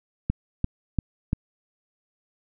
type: click train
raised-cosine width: 5 ms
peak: -10 dBFS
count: 4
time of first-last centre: 0.3-1.331 s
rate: 2.91 Hz
effects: none